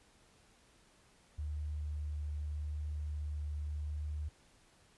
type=tone with vibrato; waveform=sine; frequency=74.8 Hz; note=D2; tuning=32 cents sharp; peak=-36 dBFS; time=1.38-4.29 s; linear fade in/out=10 ms; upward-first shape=triangle; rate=0.83 Hz; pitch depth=10 cents each way; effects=pink hiss -66 dBFS RMS until 4.97 s + resampled to 24000 Hz